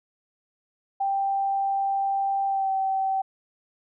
sine tone with pitch glide, 786 to 770.7 Hz, G5 to G5, +4 to -30 cents, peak -22 dBFS, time 1-3.22 s, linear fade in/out 10 ms, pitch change -34 cents, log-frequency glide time 2.47-2.71 s, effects none

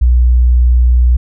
sine tone, 61 Hz, B1, 21 cents flat, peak -5 dBFS, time 0.01-1.17 s, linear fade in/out 10 ms, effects none

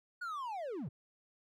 triangle linear sweep, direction down, 1480 to 103.8 Hz, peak -36 dBFS, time 0.21-0.89 s, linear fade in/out 10 ms, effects none

